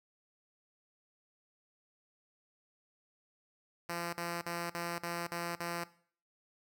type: tone bursts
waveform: 5% pulse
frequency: 171.4 Hz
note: F3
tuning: 32 cents flat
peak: -25 dBFS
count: 7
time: 3.89-5.84 s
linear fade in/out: 5 ms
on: 240 ms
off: 45 ms
effects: noise-tail reverb RT60 0.5 s tail -18 dB re dry